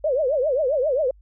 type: tone with vibrato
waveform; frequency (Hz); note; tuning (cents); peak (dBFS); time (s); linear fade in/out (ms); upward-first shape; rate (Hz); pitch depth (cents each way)
sine; 560; C#5; +18; -18; 0.04-1.11; 5; triangle; 7.5; 270
effects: added 50 Hz sine -48 dBFS peak until 1.21 s